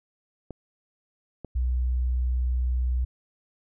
clicks, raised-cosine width 2 ms, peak -23 dBFS, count 2, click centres 0.507 / 1.447 s
sine tone, 62.2 Hz, B1, 13 cents sharp, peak -22 dBFS, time 1.55-3.05 s, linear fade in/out 10 ms
effects none

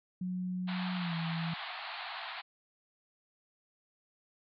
sine tone with pitch glide, 182.5 to 165.43 Hz, F#3 to E3, -24 to +6 cents, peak -33 dBFS, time 0.21-1.54 s, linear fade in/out 5 ms, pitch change -170 cents, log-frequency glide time 0.96-1.15 s
pink band-pass noise, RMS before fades -42 dBFS, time 0.67-2.42 s, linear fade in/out 20 ms, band 670 to 4400 Hz, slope 96 dB/octave
effects none

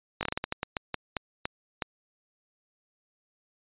slowing click train, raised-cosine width 0.3 ms, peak -13 dBFS, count 14, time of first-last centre 0.21-1.822 s, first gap 19 ms, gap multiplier 1.28, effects resampled to 8000 Hz

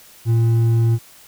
triangle tone with hard clipping, 115 Hz, A#2, 23 cents flat, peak -14 dBFS, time 0.25-0.99 s, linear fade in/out 50 ms, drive 8 dB, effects white hiss -46 dBFS RMS until 1.27 s

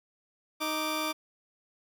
15% pulse tone pair together, 311.1 / 1174.6 Hz, D#4 / D6, 0 / 0 cents, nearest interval octave + major seventh, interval 2300 cents, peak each -26 dBFS, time 0.6-1.13 s, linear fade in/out 20 ms, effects none

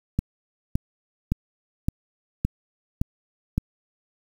click train, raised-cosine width 5 ms, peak -9 dBFS, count 7, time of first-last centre 0.19-3.58 s, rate 1.77 Hz, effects 7-bit

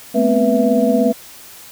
sine tone cluster, 215.6 / 241.6 / 258.8 / 488.9 / 663 Hz, A3 / B3 / C4 / B4 / E5, -35 / -38 / -19 / -18 / +10 cents, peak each -18 dBFS, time 0.14-1.13 s, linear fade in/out 20 ms, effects white hiss -39 dBFS RMS until 1.71 s

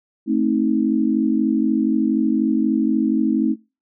sine chord, A diminished, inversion none, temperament just, 220 / 264 / 316.8 Hz, A3 / C4 / Eb4, 0 / +16 / +31 cents, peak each -20 dBFS, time 0.26-3.56 s, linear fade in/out 50 ms, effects noise-tail reverb RT60 0.3 s tail -25 dB re dry

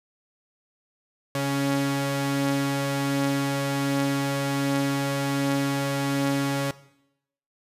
sawtooth tone pair together, 138.59 / 278.5 Hz, C#3 / C#4, 0 / +8 cents, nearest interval octave, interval 1208 cents, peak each -23 / -21 dBFS, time 1.35-6.71 s, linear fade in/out 2 ms, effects noise-tail reverb RT60 0.8 s tail -18 dB re dry + resampled to 32000 Hz

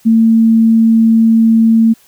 sine tone, 225.5 Hz, A3, 43 cents sharp, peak -5 dBFS, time 0.05-1.94 s, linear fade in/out 20 ms, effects white hiss -48 dBFS RMS until 2.07 s

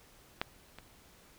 clicks, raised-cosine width 0.3 ms, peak -15 / -30 dBFS, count 2, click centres 0.415 / 0.786 s, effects pink hiss -60 dBFS RMS until 1.38 s

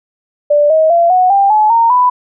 sine tone with pitch steps, 587.3 / 633.1 / 682.5 / 735.7 / 793.1 / 854.9 / 921.6 / 993.4 Hz, D5 / D#5 / F5 / F#5 / G5 / G#5 / A#5 / B5, 0 / +30 / -40 / -10 / +20 / +50 / -20 / +10 cents, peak -6 dBFS, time 0.5-2.1 s, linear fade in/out 10 ms, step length 200 ms, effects none

